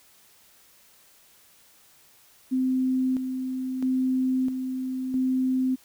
sine tone with tremolo, 258.6 Hz, C4, 20 cents flat, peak -21 dBFS, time 2.51-5.76 s, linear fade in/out 20 ms, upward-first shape square, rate 0.76 Hz, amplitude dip 50%, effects white hiss -57 dBFS RMS until 5.84 s

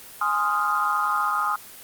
sine chord, F minor seventh, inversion first, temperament equal with one note detuned, 830.6 / 1042.3 / 1244.5 / 1396.9 Hz, Ab5 / C6 / Eb6 / F6, 0 / -7 / 0 / 0 cents, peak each -28 / -28 / -22 / -27 dBFS, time 0.21-1.56 s, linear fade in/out 5 ms, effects white hiss -43 dBFS RMS until 1.83 s + Opus 24 kbps

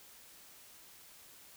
silence, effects white hiss -57 dBFS RMS until 1.56 s

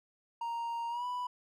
triangle tone with pitch glide, 932.3 to 987.7 Hz, A#5 to B5, 0 to 0 cents, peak -32 dBFS, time 0.41-1.27 s, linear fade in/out 5 ms, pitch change +100 cents, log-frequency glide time 0.89-1.05 s, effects none

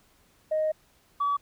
sine tone pair in turn, 622.3 / 1142.6 Hz, D#5 / D6, 0 / -48 cents, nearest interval major seventh, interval 1052 cents, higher second, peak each -22 dBFS, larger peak neither, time 0.51-0.72 / 1.2-1.37 s, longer first, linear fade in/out 10 ms, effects tanh soft clip ceiling -19 dBFS + pink hiss -63 dBFS RMS until 1.41 s

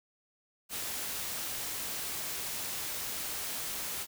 white noise, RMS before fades -37 dBFS, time 0.69-4.07 s, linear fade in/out 50 ms, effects none

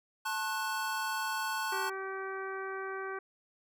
square chord, F# minor, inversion first, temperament equal with one note detuned, 880 / 1080.3 / 1480 Hz, A5 / C#6 / F#6, 0 / -45 / 0 cents, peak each -37 / -39 / -37 dBFS, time 0.25-1.9 s, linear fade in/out 10 ms
harmonic tone, 384.9 Hz, G4, 32 cents flat, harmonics 1 / 2 / 3 / 4 / 5 / 6, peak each -39 / -46 / -42 / -42 / -49 / -53 dBFS, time 1.72-3.19 s, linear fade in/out 5 ms
effects none

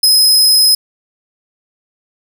sawtooth tone, 5090 Hz, D#8, 39 cents sharp, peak -4 dBFS, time 0.03-0.75 s, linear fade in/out 5 ms, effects none

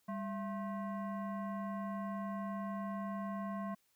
sine tone with frequency modulation, 198.9 Hz, G3, 25 cents sharp, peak -37 dBFS, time 0.08-3.75 s, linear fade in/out 10 ms, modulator 871 Hz, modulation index 0.92, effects white hiss -75 dBFS RMS until 3.95 s

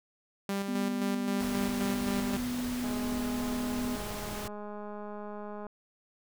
sawtooth tone with tremolo, 198.1 Hz, G3, 18 cents sharp, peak -26 dBFS, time 0.49-2.37 s, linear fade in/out 2 ms, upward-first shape square, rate 3.8 Hz, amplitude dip 40%
sine tone, 246.9 Hz, B3, in tune, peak -31 dBFS, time 0.68-3.96 s, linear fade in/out 5 ms
pink noise, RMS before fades -40 dBFS, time 1.4-4.48 s, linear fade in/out 5 ms
click train, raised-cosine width 1 ms, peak -29 dBFS, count 589, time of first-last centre 2.84-5.667 s, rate 208 Hz
effects none

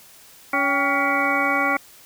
harmonic tone with a mistuned harmonic, 281.2 Hz, C#4, 25 cents sharp, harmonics 1 / 2 / 3 / 4 / 5 / 7 / 8, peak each -27 / -28 / -26 / -25 / -25 / -26 / -24 dBFS, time 0.53-1.77 s, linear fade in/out 5 ms, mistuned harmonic 3, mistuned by -110 cents, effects white hiss -48 dBFS RMS until 2.05 s

